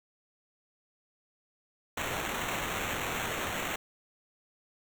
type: noise with sample-and-hold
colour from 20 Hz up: blue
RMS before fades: -34 dBFS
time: 1.97-3.76 s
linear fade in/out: 5 ms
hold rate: 4900 Hz
effects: none